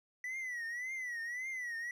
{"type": "tone with vibrato", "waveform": "triangle", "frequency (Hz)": 1965, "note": "B6", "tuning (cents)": -9, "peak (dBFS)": -36, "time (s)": [0.24, 1.91], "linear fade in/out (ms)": 2, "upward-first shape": "triangle", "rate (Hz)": 1.8, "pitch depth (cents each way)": 140, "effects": []}